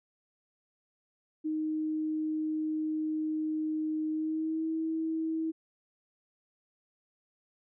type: tone with pitch glide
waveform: sine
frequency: 311.1 to 321.3 Hz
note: D#4 to E4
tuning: 0 to -44 cents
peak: -29 dBFS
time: 1.44-5.52 s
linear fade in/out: 20 ms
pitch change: +56 cents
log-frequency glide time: 4.1-4.68 s
effects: none